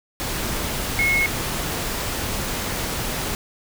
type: tone in noise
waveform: sine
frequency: 2175 Hz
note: C#7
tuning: 33 cents flat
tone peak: -17 dBFS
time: 0.99-1.26 s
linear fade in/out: 0 ms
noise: pink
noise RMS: -26 dBFS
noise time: 0.2-3.35 s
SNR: +6 dB
effects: none